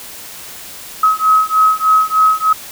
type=beating tone pair; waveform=sine; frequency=1275 / 1278.3 Hz; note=D#6 / D#6; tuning=+42 / +46 cents; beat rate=3.3 Hz; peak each=-12 dBFS; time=1.03-2.53 s; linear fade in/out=5 ms; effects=white hiss -32 dBFS RMS until 2.71 s